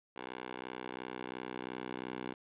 10% pulse tone with high-pass filter sweep, 62.9 Hz, B1, 32 cents sharp, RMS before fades -43 dBFS, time 0.16-2.34 s, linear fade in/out 5 ms, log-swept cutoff 480 to 290 Hz, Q 0.93, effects resampled to 8000 Hz + 10-bit

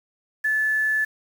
sine tone with quantisation, 1735 Hz, A6, 25 cents flat, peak -19 dBFS, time 0.44-1.05 s, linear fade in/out 10 ms, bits 7, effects none

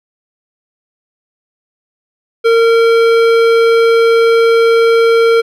sine tone with hard clipping, 459.1 Hz, A#4, 26 cents flat, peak -8 dBFS, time 2.44-5.42 s, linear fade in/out 20 ms, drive 14 dB, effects none

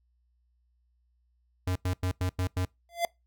square tone bursts, 91.5 Hz, F#2, 19 cents flat, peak -27 dBFS, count 6, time 1.67-2.652 s, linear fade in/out 5 ms, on 87 ms, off 92 ms
square tone with exponential growth, 686 Hz, F5, 31 cents flat, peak -22 dBFS, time 2.89-3.05 s, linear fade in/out 1 ms, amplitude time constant 34 ms
effects noise-tail reverb RT60 0.2 s tail -24 dB re dry + added 60 Hz sine -67 dBFS peak until 3.26 s

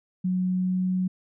sine tone with pitch glide, 183.6 to 184.66 Hz, F#3 to F#3, -13 to -3 cents, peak -22 dBFS, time 0.24-1.08 s, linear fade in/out 10 ms, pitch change +10 cents, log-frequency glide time 0.49-0.91 s, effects none

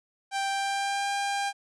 sawtooth tone with pitch glide, 786 to 800.2 Hz, G5 to G5, +4 to +35 cents, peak -23 dBFS, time 0.31-1.53 s, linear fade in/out 50 ms, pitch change +31 cents, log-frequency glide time 0.49-1.09 s, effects resampled to 22050 Hz

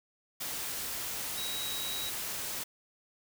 sine tone in noise, 3845 Hz, B7, 47 cents flat, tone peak -37 dBFS, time 1.37-2.1 s, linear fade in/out 10 ms, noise white, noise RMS -37 dBFS, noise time 0.4-2.64 s, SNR -3 dB, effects none

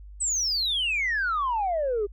sine exponential sweep, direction down, 8240 to 392 Hz, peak -22 dBFS, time 0.2-2.07 s, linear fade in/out 20 ms, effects tanh soft clip ceiling -20 dBFS + added 50 Hz sine -41 dBFS peak until 2.12 s

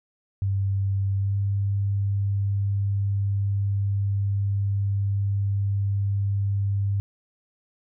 sine tone with pitch glide, 98 to 99.71 Hz, G2 to G2, 0 to +30 cents, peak -21 dBFS, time 0.42-7 s, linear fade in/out 0 ms, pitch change +30 cents, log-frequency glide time 1.17-1.36 s, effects none

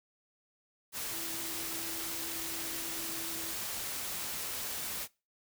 sine tone in noise, 329.6 Hz, E4, in tune, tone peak -47 dBFS, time 1.09-3.55 s, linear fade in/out 50 ms, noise white, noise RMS -38 dBFS, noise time 0.92-5.08 s, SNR -12 dB, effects noise-tail reverb RT60 0.3 s tail -23 dB re dry

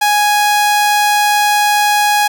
sawtooth tone, 830.6 Hz, G#5, in tune, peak -6 dBFS, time 0.01-2.28 s, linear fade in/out 10 ms, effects none

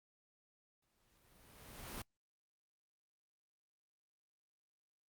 pink noise with exponential growth, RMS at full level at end -44 dBFS, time 0.82-2.02 s, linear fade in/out 5 ms, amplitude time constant 260 ms, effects noise-tail reverb RT60 0.1 s tail -22 dB re dry + Opus 48 kbps

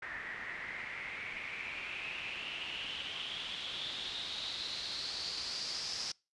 white noise with low-pass filter sweep, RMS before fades -41 dBFS, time 0.02-6.12 s, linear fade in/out 5 ms, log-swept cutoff 1800 to 5200 Hz, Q 6.6, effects noise-tail reverb RT60 0.3 s tail -26 dB re dry + resampled to 24000 Hz

